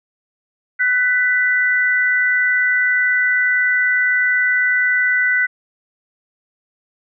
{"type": "tone pair together", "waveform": "sine", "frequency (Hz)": [1496.4, 1982], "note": ["F#6", "B6"], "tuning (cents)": [19, 6], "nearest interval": "perfect fourth", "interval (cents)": 487, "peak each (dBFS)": -16, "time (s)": [0.79, 5.47], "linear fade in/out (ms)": 20, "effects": []}